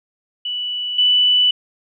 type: tone pair in turn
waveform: sine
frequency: 2960 / 2977 Hz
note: F#7 / F#7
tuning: 0 / +10 cents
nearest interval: unison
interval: 10 cents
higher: second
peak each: -21 / -11 dBFS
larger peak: second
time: 0.45-0.98 / 0.98-1.51 s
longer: neither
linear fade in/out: 5 ms
effects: none